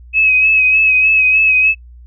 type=tone with vibrato; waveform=sine; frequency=2557 Hz; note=D#7; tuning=47 cents sharp; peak=-8 dBFS; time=0.13-1.75 s; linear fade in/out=50 ms; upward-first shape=sine; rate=3.3 Hz; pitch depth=34 cents each way; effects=noise-tail reverb RT60 0.1 s tail -19 dB re dry + added 60 Hz sine -35 dBFS peak until 2.06 s